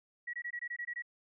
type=tone bursts; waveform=sine; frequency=1922 Hz; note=B6; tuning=48 cents flat; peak=-36 dBFS; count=9; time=0.27-1.023 s; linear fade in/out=10 ms; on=65 ms; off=21 ms; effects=none